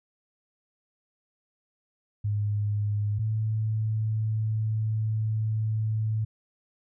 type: tone pair in turn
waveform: sine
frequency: 103.83 / 109.28 Hz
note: G#2 / A2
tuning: 0 / -11 cents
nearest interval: minor second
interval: 89 cents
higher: second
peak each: -24 dBFS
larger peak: neither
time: 2.24-3.19 / 3.19-6.25 s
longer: second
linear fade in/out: 10 ms
effects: none